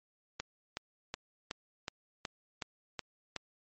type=click train; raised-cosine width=0.2 ms; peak=-19 dBFS; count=9; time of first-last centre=0.4-3.363 s; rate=2.7 Hz; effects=MP3 32 kbps